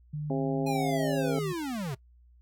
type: tone with pitch glide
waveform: sine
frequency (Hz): 150 to 155.29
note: D3 to D#3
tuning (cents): +37 to -3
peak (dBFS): -31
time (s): 0.13-1.53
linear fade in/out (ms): 10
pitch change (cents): +60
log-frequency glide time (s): 0.4-1.19
type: harmonic tone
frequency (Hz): 134.6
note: C3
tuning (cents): +49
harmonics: 2 / 3 / 4 / 5 / 6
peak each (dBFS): -30 / -34 / -36 / -38 / -40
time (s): 0.3-1.39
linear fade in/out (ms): 2
type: linear sweep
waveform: square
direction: down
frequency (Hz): 833 to 122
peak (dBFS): -32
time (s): 0.66-1.95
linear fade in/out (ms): 10
effects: noise-tail reverb RT60 0.1 s tail -21 dB re dry + added 60 Hz sine -55 dBFS peak until 2.41 s